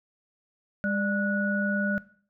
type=tone cluster; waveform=sine; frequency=203.5 / 593 / 1465 Hz; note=G#3 / D5 / F#6; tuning=-35 / +17 / -18 cents; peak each=-27 / -33 / -29 dBFS; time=0.84-1.98 s; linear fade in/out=0 ms; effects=noise-tail reverb RT60 0.5 s tail -18 dB re dry